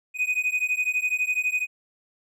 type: beating tone pair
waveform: triangle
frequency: 2489 / 2501 Hz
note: D#7 / D#7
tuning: 0 / +8 cents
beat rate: 12 Hz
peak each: -24 dBFS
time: 0.14-1.67 s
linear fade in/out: 50 ms
effects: none